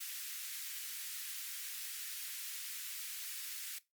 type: high-pass noise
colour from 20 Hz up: white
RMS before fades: -44 dBFS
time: 0-3.79 s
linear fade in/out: 10 ms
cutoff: 1600 Hz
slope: 24 dB/octave
effects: noise-tail reverb RT60 0.2 s tail -19 dB re dry + Opus 48 kbps